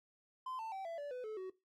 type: tone with pitch steps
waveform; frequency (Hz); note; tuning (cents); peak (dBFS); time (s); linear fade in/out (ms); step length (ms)
triangle; 1030 / 891.5 / 771.6 / 667.9 / 578.1 / 500.3 / 433.1 / 374.8; C6 / A5 / G5 / E5 / D5 / B4 / A4 / F#4; -28 / +22 / -28 / +23 / -27 / +22 / -27 / +22; -39; 0.46-1.5; 5; 130
effects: noise-tail reverb RT60 0.2 s tail -17 dB re dry + AAC 64 kbps